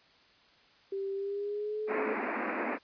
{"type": "tone with pitch glide", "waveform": "sine", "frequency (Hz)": [391.5, 429.4], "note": ["G4", "A4"], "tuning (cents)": [-2, -42], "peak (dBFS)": -32, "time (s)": [0.92, 2.13], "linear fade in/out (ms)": 5, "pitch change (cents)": 160, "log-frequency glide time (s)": [1.14, 1.82]}
{"type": "band-pass noise", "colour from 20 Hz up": "pink", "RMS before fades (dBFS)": -34, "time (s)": [1.87, 2.79], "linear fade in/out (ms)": 50, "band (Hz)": [210, 2500], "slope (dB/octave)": 96}
{"effects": ["white hiss -62 dBFS RMS until 2.83 s", "resampled to 11025 Hz"]}